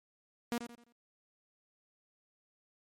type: tone with echo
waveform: sawtooth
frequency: 237.3 Hz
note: A#3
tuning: 31 cents sharp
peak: -28 dBFS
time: 0.52-0.58 s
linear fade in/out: 0 ms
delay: 86 ms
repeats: 4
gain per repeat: -9 dB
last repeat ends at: 0.924 s
effects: MP3 64 kbps